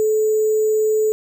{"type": "tone with sample-and-hold", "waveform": "sine", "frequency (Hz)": 432.5, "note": "A4", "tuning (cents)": -30, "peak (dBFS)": -14, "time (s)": [0, 1.12], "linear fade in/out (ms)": 0, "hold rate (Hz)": 7350, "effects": []}